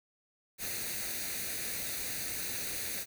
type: noise with comb filter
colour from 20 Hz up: white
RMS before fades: -37 dBFS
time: 0.58-3.06 s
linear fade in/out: 50 ms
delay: 0.47 ms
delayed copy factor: +0.65
effects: none